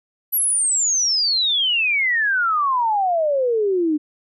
sine exponential sweep, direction down, 11960 to 293.7 Hz, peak -16 dBFS, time 0.32-3.98 s, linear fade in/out 20 ms, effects none

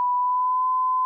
sine tone with pitch glide, 987.8 to 1018.5 Hz, B5 to C6, 0 to -47 cents, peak -19 dBFS, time 0-1.05 s, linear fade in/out 0 ms, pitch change +53 cents, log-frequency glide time 0.15-0.67 s, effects none

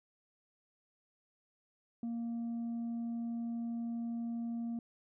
sine tone with tanh clipping, 233.1 Hz, A#3, in tune, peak -36 dBFS, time 2.03-4.79 s, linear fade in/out 2 ms, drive 2 dB, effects none

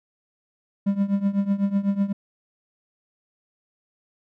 triangle tone with tremolo, 199 Hz, G3, 26 cents sharp, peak -14 dBFS, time 0.86-2.13 s, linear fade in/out 10 ms, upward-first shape triangle, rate 8 Hz, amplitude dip 90%, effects none

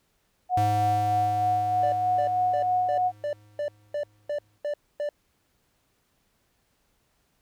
sine tone with tremolo, 730 Hz, F#5, 24 cents flat, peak -20 dBFS, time 0.49-3.12 s, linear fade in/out 50 ms, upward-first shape sine, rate 3.2 Hz, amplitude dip 35%
square tone with exponential decay, 104.7 Hz, G#2, 15 cents sharp, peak -25 dBFS, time 0.57-4.58 s, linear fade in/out 5 ms, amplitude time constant 870 ms
triangle tone bursts, 587.3 Hz, D5, in tune, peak -24 dBFS, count 10, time 1.83-5.09 s, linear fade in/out 2 ms, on 92 ms, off 260 ms
effects pink hiss -70 dBFS RMS until 7.41 s

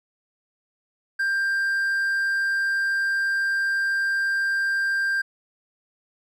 triangle tone, 1587 Hz, G6, 21 cents sharp, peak -19 dBFS, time 1.19-5.22 s, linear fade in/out 10 ms, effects none

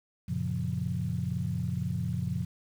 sine chord, Gb major seventh, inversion none, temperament equal with one note detuned, 92.5 / 116.54 / 138.59 / 176.13 Hz, Gb2 / Bb2 / Db3 / F3, 0 / 0 / 0 / +15 cents, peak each -35 / -34 / -34 / -33 dBFS, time 0.28-2.45 s, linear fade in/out 10 ms, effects tanh soft clip ceiling -18 dBFS + 9-bit

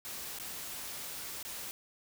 white noise with dropouts, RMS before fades -42 dBFS, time 0.05-1.71 s, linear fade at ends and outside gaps 0 ms, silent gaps 0.387-0.398 / 1.428-1.45 s, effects none

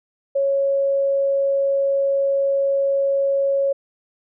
sine tone, 552 Hz, C#5, 7 cents flat, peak -16 dBFS, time 0.35-3.73 s, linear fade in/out 10 ms, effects none

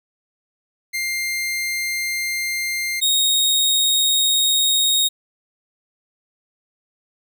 sawtooth tone pair in turn, 2100 / 3742 Hz, C7 / A#7, +6 / +6 cents, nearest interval minor seventh, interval 1000 cents, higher second, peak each -18 / -12 dBFS, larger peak second, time 0.93-3.01 / 3.01-5.09 s, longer neither, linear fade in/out 20 ms, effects none

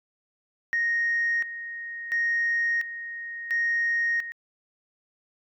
sine tone with tremolo, 1864.7 Hz, A#6, in tune, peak -21 dBFS, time 0.73-4.32 s, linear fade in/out 0 ms, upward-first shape square, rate 0.72 Hz, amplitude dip 75%, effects tanh soft clip ceiling -18 dBFS

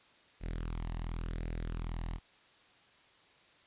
sawtooth tone with flanger, 41.2 Hz, E1, in tune, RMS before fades -38 dBFS, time 0.4-2.2 s, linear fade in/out 50 ms, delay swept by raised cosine 0.46 to 1.05 ms, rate 0.92 Hz, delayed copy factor +0.55, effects white hiss -63 dBFS RMS until 3.66 s + resampled to 8000 Hz

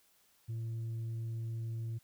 sine tone, 113.9 Hz, A#2, 40 cents flat, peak -33 dBFS, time 0.48-1.99 s, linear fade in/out 20 ms, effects tanh soft clip ceiling -35 dBFS + white hiss -69 dBFS RMS until 2.03 s

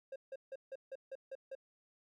triangle tone bursts, 536 Hz, C5, 42 cents sharp, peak -40 dBFS, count 8, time 0.12-1.552 s, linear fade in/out 5 ms, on 39 ms, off 160 ms, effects none

